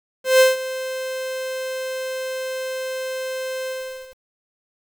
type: tone with ADSR envelope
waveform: 45% pulse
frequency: 520 Hz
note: C5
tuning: 11 cents flat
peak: -9 dBFS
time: 0.24-4.17 s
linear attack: 160 ms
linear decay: 160 ms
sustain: -16 dB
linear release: 500 ms
effects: 8-bit